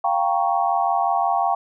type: chord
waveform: sine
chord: G half-diminished seventh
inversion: third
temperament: equal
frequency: 698.5 / 784 / 932.3 / 1108.7 Hz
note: F5 / G5 / Bb5 / Db6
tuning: 0 / 0 / 0 / 0 cents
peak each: -22 / -21 / -26 / -25 dBFS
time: 0.04-1.55 s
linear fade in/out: 5 ms
effects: none